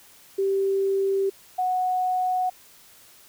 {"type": "tone pair in turn", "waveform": "sine", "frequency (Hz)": [390.2, 736.6], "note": ["G4", "F#5"], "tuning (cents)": [-8, -8], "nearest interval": "major seventh", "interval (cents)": 1100, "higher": "second", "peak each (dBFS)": [-20, -21], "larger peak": "first", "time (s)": [[0.38, 1.3], [1.58, 2.5]], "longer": "neither", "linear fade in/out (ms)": 10, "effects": ["white hiss -52 dBFS RMS until 3.28 s"]}